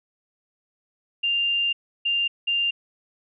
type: tone bursts at uneven times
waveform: sine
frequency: 2794 Hz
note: F7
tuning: in tune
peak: -20 dBFS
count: 3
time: 1.23-1.73 / 2.05-2.28 / 2.47-2.71 s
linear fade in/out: 10 ms
effects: none